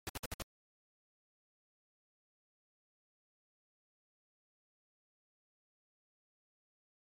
pink noise bursts, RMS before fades -40 dBFS, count 5, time 0.07-0.421 s, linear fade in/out 0 ms, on 23 ms, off 59 ms, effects MP3 64 kbps

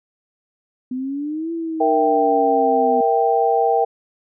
sine exponential two-way sweep, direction up then down, 250 to 335.1 to 250 Hz, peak -22 dBFS, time 0.91-3.01 s, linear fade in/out 5 ms, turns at 1.52 s
sine chord, E diminished, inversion second, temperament equal, 466.2 / 659.3 / 784 Hz, Bb4 / E5 / G5, 0 / 0 / 0 cents, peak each -18 / -21 / -17 dBFS, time 1.8-3.85 s, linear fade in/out 10 ms
effects none

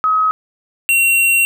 sine / square tone pair in turn, 1272 / 2741 Hz, D#6 / F7, +38 / -33 cents, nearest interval octave + minor second, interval 1329 cents, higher second, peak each -11 dBFS, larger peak neither, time 0.04-0.31 / 0.89-1.45 s, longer second, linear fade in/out 0 ms, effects none

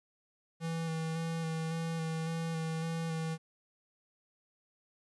square tone with vibrato, 162.9 Hz, E3, 20 cents flat, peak -34 dBFS, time 0.6-3.38 s, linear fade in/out 50 ms, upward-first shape square, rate 1.8 Hz, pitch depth 17 cents each way, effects resampled to 24000 Hz + 12-bit

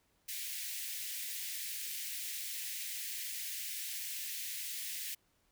white high-pass noise, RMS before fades -41 dBFS, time 0.28-5.15 s, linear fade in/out 10 ms, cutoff 1800 Hz, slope 48 dB/octave, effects pink hiss -74 dBFS RMS until 5.51 s

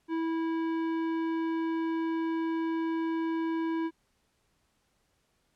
sine tone with tanh clipping, 326.9 Hz, E4, 14 cents flat, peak -30 dBFS, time 0.08-3.91 s, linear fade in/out 50 ms, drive 14 dB, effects pink hiss -73 dBFS RMS until 5.55 s + low-pass 11000 Hz 12 dB/octave

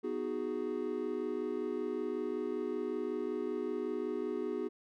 triangle chord, G# minor seventh, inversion first, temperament equal, 246.9 / 311.1 / 370 / 415.3 Hz, B3 / D#4 / F#4 / G#4, 0 / 0 / 0 / 0 cents, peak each -39 / -39 / -36 / -36 dBFS, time 0.03-4.69 s, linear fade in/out 20 ms, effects none

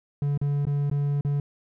triangle tone with dropouts, 143.3 Hz, D3, 42 cents flat, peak -20 dBFS, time 0.22-1.4 s, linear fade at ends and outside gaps 2 ms, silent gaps 0.376-0.414 / 0.653-0.668 / 0.899-0.913 / 1.21-1.248 s, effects none

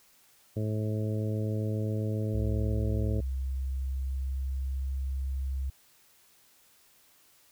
harmonic tone, 107.5 Hz, A2, 40 cents flat, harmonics 1 / 2 / 3 / 4 / 5 / 6, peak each -29 / -36 / -39 / -39 / -41 / -47 dBFS, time 0.56-3.21 s, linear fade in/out 10 ms
sine tone with pitch glide, 65.41 to 66.75 Hz, C2 to C2, 0 to +35 cents, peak -29 dBFS, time 2.34-5.7 s, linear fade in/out 5 ms, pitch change +35 cents, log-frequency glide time 2.69-4.98 s
effects white hiss -62 dBFS RMS until 7.51 s

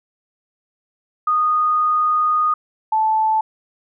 sine tone pair in turn, 1235 / 874.8 Hz, D#6 / A5, -13 / -10 cents, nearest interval tritone, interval 597 cents, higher first, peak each -14 dBFS, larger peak neither, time 1.27-2.54 / 2.92-3.41 s, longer first, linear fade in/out 5 ms, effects none

